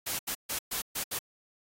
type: noise bursts at uneven times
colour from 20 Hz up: white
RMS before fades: -33 dBFS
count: 6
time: 0.06-0.19 / 0.27-0.35 / 0.49-0.59 / 0.71-0.82 / 0.95-1.04 / 1.11-1.19 s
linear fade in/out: 10 ms
effects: AAC 48 kbps